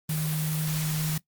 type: tone in noise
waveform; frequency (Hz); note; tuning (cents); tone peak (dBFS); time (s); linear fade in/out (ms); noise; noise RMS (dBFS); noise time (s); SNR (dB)
sine; 155.56; D#3; 0; -26; 0.09-1.18; 5; white; -34; 0.09-1.18; +5
effects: noise-tail reverb RT60 0.1 s tail -19 dB re dry + Opus 32 kbps